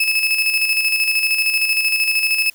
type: tone with tremolo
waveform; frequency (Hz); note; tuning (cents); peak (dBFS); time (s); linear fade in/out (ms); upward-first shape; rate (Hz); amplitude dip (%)
35% pulse; 2600; E7; -24; -12; 0-2.5; 5; square; 13; 45
effects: white hiss -50 dBFS RMS until 2.54 s